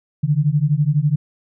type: beating tone pair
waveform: sine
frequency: 142.2 / 154.2 Hz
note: C#3 / D#3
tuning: +45 / -15 cents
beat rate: 12 Hz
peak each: -17 dBFS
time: 0.23-1.16 s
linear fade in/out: 10 ms
effects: none